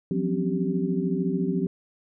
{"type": "tone cluster", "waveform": "sine", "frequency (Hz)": [171.3, 185, 257.9, 279.6, 387.4], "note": ["F3", "F#3", "C4", "C#4", "G4"], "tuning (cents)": [-33, 0, -25, 15, -20], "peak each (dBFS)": [-29, -27, -29, -34, -30], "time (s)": [0.11, 1.67], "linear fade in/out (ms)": 2, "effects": []}